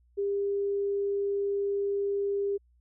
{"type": "tone", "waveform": "sine", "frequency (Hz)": 400.7, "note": "G4", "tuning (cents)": 38, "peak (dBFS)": -26, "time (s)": [0.17, 2.58], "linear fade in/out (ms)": 20, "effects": ["added 60 Hz sine -61 dBFS peak until 2.8 s"]}